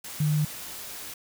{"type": "tone in noise", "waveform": "sine", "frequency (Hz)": 151.5, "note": "D#3", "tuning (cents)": -46, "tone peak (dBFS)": -21, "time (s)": [0.2, 0.45], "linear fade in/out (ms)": 5, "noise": "white", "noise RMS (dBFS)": -39, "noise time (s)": [0.04, 1.14], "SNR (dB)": 15, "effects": []}